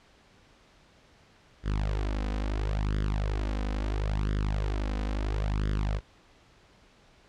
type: tone with flanger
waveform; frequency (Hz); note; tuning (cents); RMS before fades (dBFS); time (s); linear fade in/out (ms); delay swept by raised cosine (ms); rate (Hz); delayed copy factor
sawtooth; 51.3; G#1; -21; -29; 1.63-6.01; 50; 0.59 to 3.99; 0.74; +0.85
effects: pink hiss -59 dBFS RMS until 7.28 s + low-pass 5000 Hz 12 dB/octave